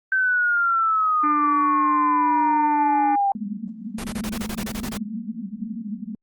sine exponential sweep, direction down, 1550 to 786 Hz, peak -17 dBFS, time 0.12-3.32 s, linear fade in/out 2 ms
harmonic tone, 296.8 Hz, D4, 18 cents sharp, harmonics 1 / 3 / 4 / 5 / 6 / 7 / 8, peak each -24 / -34 / -36 / -38 / -40 / -41 / -42 dBFS, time 1.23-3.16 s, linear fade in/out 10 ms
pink band-pass noise, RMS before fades -31 dBFS, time 3.35-6.15 s, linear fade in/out 2 ms, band 200 to 230 Hz, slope 96 dB/octave
pink noise bursts, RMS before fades -31 dBFS, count 12, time 3.98-4.975 s, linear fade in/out 5 ms, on 60 ms, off 25 ms
effects Opus 32 kbps

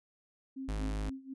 sine tone with tremolo, 266.5 Hz, C4, 32 cents sharp, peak -37 dBFS, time 0.56-1.34 s, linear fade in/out 10 ms, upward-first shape sine, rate 4.1 Hz, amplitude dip 85%
45% pulse tone, 51.91 Hz, G#1, in tune, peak -33 dBFS, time 0.68-1.1 s, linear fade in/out 10 ms
effects resampled to 24000 Hz

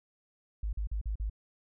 sine tone bursts, 52.2 Hz, G#1, 10 cents sharp, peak -30 dBFS, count 5, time 0.63-1.298 s, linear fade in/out 5 ms, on 100 ms, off 42 ms, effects none

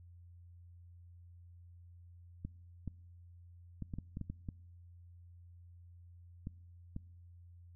clicks, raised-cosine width 5 ms, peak -28 dBFS, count 11, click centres 2.45 / 2.877 / 3.823 / 3.938 / 3.986 / 4.171 / 4.213 / 4.3 / 4.488 / 6.471 / 6.964 s, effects noise-tail reverb RT60 0.9 s tail -25 dB re dry + added 87 Hz sine -54 dBFS peak until 7.75 s

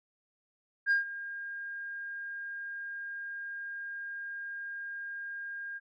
sine tone with ADSR envelope, 1613 Hz, G6, 49 cents sharp, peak -20 dBFS, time 0.86-5.8 s, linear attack 50 ms, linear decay 130 ms, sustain -17 dB, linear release 34 ms, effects tanh soft clip ceiling -21 dBFS

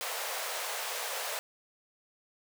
pink high-pass noise, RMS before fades -36 dBFS, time 0.01-1.39 s, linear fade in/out 0 ms, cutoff 480 Hz, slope 48 dB/octave, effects none

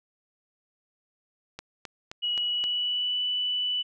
click train, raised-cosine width 0.2 ms, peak -20 dBFS, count 5, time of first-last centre 1.59-2.64 s, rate 3.81 Hz
sine tone with pitch glide, 2916 to 2976 Hz, F#7 to F#7, -26 to +9 cents, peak -25 dBFS, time 2.22-3.83 s, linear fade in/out 20 ms, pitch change +35 cents, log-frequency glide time 2.33-3.21 s
effects none

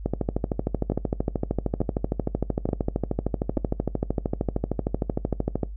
two click trains, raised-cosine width 2 ms, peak -11 / -10 dBFS, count 4 / 74, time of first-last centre 0.92-3.575 / 0.06-5.633 s, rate 1.13 / 13.1 Hz, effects noise-tail reverb RT60 0.2 s tail -21 dB re dry + added 50 Hz sine -33 dBFS peak until 5.76 s

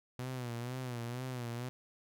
sawtooth tone with vibrato, 123.3 Hz, B2, 2 cents flat, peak -34 dBFS, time 0.19-1.69 s, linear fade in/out 0 ms, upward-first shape sine, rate 2.1 Hz, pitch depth 85 cents each way, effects none

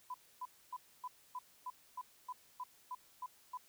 sine tone bursts, 1000 Hz, B5, 21 cents sharp, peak -40 dBFS, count 12, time 0.1-3.574 s, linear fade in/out 5 ms, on 42 ms, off 270 ms, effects white hiss -66 dBFS RMS until 3.68 s

